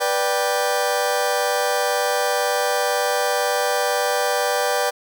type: chord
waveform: sawtooth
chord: G major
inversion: first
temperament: just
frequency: 490 / 588 / 784 Hz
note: B4 / D5 / G5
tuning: -14 / +2 / 0 cents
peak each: -19 dBFS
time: 0-4.91 s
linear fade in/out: 20 ms
effects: none